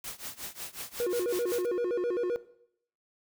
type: noise with tremolo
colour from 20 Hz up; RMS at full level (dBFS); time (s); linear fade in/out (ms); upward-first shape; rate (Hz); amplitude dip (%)
white; -37; 0.04-1.66; 2; triangle; 5.5; 100
type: tone with vibrato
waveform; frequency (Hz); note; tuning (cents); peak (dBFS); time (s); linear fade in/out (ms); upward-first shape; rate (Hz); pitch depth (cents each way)
triangle; 415.3; G#4; 0; -25; 1-2.36; 0; square; 7.7; 250
effects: noise-tail reverb RT60 0.7 s tail -17 dB re dry